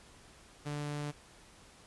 sawtooth tone, 146.83 Hz, D3, in tune, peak -32 dBFS, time 0.65-1.12 s, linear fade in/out 20 ms, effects pink hiss -58 dBFS RMS until 1.86 s + resampled to 24000 Hz

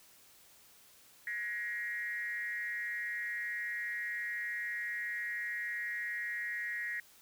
sine tone with frequency modulation, 1896 Hz, A#6, 29 cents sharp, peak -35 dBFS, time 1.27-7 s, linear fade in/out 2 ms, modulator 218 Hz, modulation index 0.8, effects white hiss -61 dBFS RMS until 7.21 s

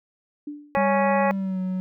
sine tone with exponential decay, 293.7 Hz, D4, in tune, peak -28 dBFS, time 0.47-0.88 s, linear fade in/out 5 ms, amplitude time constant 87 ms
harmonic tone, 277.2 Hz, C#4, in tune, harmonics 2 / 3 / 4 / 5 / 6 / 7 / 8 / 9, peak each -22 / -23 / -28 / -37 / -34 / -30 / -43 / -35 dBFS, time 0.75-1.31 s, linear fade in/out 0 ms
triangle tone with pitch glide, 199 to 185.67 Hz, G3 to F#3, +26 to +6 cents, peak -22 dBFS, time 0.77-1.8 s, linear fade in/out 0 ms, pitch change -120 cents, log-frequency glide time 1.24-1.6 s
effects none

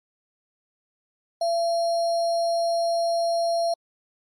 sine tone with sample-and-hold, 677 Hz, E5, 46 cents sharp, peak -20 dBFS, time 1.41-3.74 s, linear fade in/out 5 ms, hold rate 4900 Hz, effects low-pass 8000 Hz 12 dB/octave + MP3 64 kbps

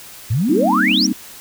sine exponential sweep, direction up, 97.9 to 6100 Hz, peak -14 dBFS, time 0.3-1.07 s, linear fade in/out 10 ms
sine chord, C minor seventh, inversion second, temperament equal, 196 / 233.1 / 261.6 / 311.1 Hz, G3 / Bb3 / C4 / Eb4, 0 / 0 / 0 / 0 cents, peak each -21 dBFS, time 0.49-1.13 s, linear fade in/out 5 ms
clicks, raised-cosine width 1 ms, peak -23 dBFS, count 2, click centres 0.893 / 0.915 s
effects white hiss -38 dBFS RMS until 1.4 s

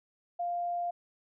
sine tone, 698.5 Hz, F5, in tune, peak -30 dBFS, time 0.39-0.91 s, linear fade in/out 10 ms, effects none

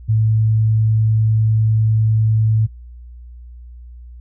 sine tone, 110 Hz, A2, in tune, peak -12 dBFS, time 0.08-2.67 s, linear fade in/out 20 ms, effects noise-tail reverb RT60 0.1 s tail -20 dB re dry + added 60 Hz sine -34 dBFS peak until 4.2 s

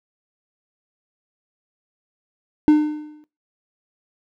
triangle tone with exponential decay, 302.2 Hz, D4, 50 cents sharp, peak -5 dBFS, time 2.68-3.24 s, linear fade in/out 0 ms, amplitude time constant 120 ms, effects noise-tail reverb RT60 0.2 s tail -19 dB re dry

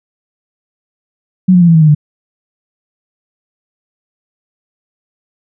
sine tone with pitch steps, 185 / 178.39 / 172.01 / 165.87 / 159.94 / 154.22 / 148.71 Hz, F#3 / F3 / F3 / E3 / D#3 / D#3 / D3, 0 / +37 / -26 / +11 / +48 / -15 / +22 cents, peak -3 dBFS, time 1.48-1.949 s, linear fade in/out 10 ms, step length 67 ms, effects none

